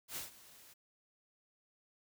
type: noise with ADSR envelope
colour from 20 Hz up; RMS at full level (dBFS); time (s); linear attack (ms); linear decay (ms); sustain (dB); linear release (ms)
white; -41; 0.08-0.74; 83; 140; -18; 13
effects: none